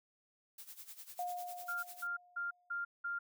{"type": "noise with tremolo", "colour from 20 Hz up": "blue", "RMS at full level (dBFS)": -49, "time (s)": [0.58, 2.07], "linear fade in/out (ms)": 5, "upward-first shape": "sine", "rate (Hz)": 10, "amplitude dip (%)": 80}
{"type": "tone with exponential decay", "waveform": "sine", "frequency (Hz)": 713, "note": "F5", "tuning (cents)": 36, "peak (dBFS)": -35, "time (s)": [1.19, 2.8], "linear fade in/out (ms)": 2, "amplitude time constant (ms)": 350}
{"type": "tone bursts", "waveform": "sine", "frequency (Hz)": 1397, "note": "F6", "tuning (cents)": 0, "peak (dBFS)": -36, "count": 5, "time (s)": [1.68, 3.19], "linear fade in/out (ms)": 10, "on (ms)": 150, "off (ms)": 190}
{"effects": []}